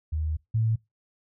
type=tone pair in turn; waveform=sine; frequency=77.78 / 111.77 Hz; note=D#2 / A2; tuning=0 / +28 cents; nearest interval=tritone; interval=628 cents; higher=second; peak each=-25 / -21 dBFS; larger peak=second; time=0.12-0.37 / 0.54-0.76 s; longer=first; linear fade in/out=10 ms; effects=noise-tail reverb RT60 0.2 s tail -23 dB re dry